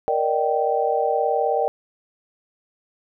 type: chord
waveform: sine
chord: Eb major seventh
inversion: second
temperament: just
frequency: 466.7 / 583.4 / 622.3 / 777.8 Hz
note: Bb4 / D5 / Eb5 / G5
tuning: +2 / -12 / 0 / -14 cents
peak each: -23 / -25 / -26 / -22 dBFS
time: 0.08-1.68 s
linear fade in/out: 0 ms
effects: none